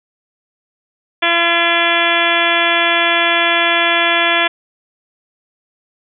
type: harmonic tone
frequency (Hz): 340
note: F4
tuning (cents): -46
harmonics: 1 / 2 / 3 / 4 / 5 / 6 / 7 / 8 / 9 / 10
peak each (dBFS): -24 / -19 / -21 / -22 / -18 / -21 / -18 / -23 / -24 / -20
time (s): 1.22-4.48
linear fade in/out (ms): 10
effects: none